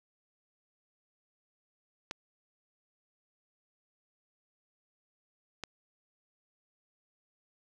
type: clicks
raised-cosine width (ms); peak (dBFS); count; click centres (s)
0.2; -19 / -20; 2; 2.111 / 5.637
effects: none